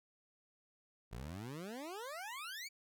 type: exponential sweep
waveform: 20% pulse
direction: up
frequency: 52.1 to 2349 Hz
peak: -39 dBFS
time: 1.11-2.69 s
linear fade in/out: 20 ms
effects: none